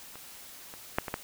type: clicks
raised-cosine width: 0.5 ms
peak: -29 / -29 / -10 / -19 / -15 dBFS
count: 5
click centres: 0.156 / 0.739 / 0.985 / 1.082 / 1.141 s
effects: white hiss -48 dBFS RMS until 1.23 s